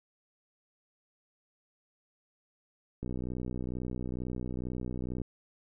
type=click train; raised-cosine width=3 ms; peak=-24 dBFS; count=137; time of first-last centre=3.03-5.216 s; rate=62.2 Hz; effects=none